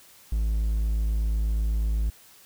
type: tone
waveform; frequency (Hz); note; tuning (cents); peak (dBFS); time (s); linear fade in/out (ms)
triangle; 54.1; A1; -29; -20; 0.32-2.1; 5
effects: white hiss -53 dBFS RMS until 2.45 s